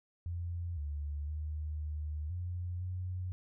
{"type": "tone with pitch steps", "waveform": "sine", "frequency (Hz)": [86.2, 73.1, 76.4, 75.9, 88.7, 91.1], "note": ["F2", "D2", "D#2", "D#2", "F2", "F#2"], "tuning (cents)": [-22, -7, -31, -42, 27, -26], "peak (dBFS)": -35, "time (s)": [0.26, 3.32], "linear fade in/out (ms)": 0, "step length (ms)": 510, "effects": []}